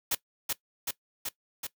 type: noise with echo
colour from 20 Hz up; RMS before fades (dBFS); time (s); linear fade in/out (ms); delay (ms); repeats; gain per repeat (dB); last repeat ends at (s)
white; -28; 0.11-0.15; 5; 380; 4; -2; 1.67
effects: noise-tail reverb RT60 0.1 s tail -19 dB re dry